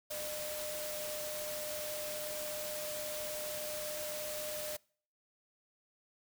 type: tone in noise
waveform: sine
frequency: 605 Hz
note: D#5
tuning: 49 cents flat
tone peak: -41 dBFS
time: 0.1-4.77 s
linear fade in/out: 10 ms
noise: white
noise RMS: -42 dBFS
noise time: 0.1-4.77 s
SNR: -2 dB
effects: noise-tail reverb RT60 0.5 s tail -25 dB re dry